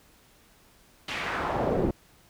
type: noise with band-pass filter sweep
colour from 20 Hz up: brown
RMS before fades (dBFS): -28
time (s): 1.08-1.91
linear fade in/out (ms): 5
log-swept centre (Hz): 3100 to 300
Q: 1.6
effects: pink hiss -59 dBFS RMS until 2.29 s